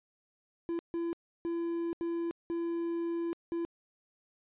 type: tone bursts at uneven times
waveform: triangle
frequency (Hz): 337.7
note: E4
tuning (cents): +42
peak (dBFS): -29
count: 6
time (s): 0.69-0.79 / 0.94-1.13 / 1.45-1.93 / 2.01-2.31 / 2.5-3.33 / 3.52-3.65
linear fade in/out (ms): 0
effects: resampled to 8000 Hz